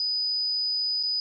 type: tone with dropouts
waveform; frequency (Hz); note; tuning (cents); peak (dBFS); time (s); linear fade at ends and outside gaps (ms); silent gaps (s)
sine; 4978; D#8; 0; -24; 0-1.2; 1; 1.029-1.034
effects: none